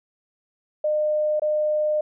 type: tone with dropouts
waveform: sine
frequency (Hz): 607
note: D#5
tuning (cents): -43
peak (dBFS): -19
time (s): 0.84-2.01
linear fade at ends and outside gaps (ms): 5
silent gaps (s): 1.397-1.419
effects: none